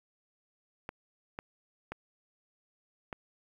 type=clicks; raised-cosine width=0.5 ms; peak=-23 dBFS; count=4; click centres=0.891 / 1.389 / 1.92 / 3.128 s; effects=9-bit